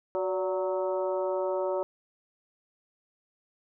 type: harmonic tone with a mistuned harmonic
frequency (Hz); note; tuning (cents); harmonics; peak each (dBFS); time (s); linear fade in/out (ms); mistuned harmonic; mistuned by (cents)
185; F#3; 0; 2 / 3 / 4 / 5 / 6 / 7; -31 / -29 / -42 / -36 / -46 / -43; 0.15-1.83; 0; 3; +51
effects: none